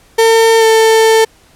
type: tone with pitch glide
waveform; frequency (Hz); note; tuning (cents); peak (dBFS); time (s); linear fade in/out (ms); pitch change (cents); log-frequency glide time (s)
35% pulse; 452.2 to 445.2; A4 to A4; +47 to +20; -4; 0.18-1.25; 10; -27; 0.58-0.64
effects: pink hiss -47 dBFS RMS until 1.55 s + low-pass 12000 Hz 12 dB/octave